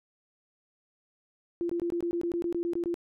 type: tone bursts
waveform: sine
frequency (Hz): 343.6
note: F4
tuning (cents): -28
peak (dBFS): -27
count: 13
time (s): 1.61-2.942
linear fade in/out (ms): 0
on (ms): 84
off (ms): 20
effects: none